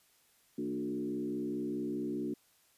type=tone with frequency modulation; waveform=sine; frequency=293.7 Hz; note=D4; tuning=in tune; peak=-33 dBFS; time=0.58-2.34 s; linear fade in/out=5 ms; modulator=64.8 Hz; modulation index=1.3; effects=white hiss -68 dBFS RMS until 2.77 s + resampled to 32000 Hz